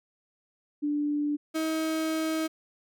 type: tone pair in turn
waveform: sine / 35% pulse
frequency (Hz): 293.7 / 318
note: D4 / D#4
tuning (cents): 0 / +38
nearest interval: minor second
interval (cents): 138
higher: second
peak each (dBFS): -25 / -25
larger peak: neither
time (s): 0.82-1.37 / 1.54-2.48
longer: second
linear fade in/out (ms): 20
effects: none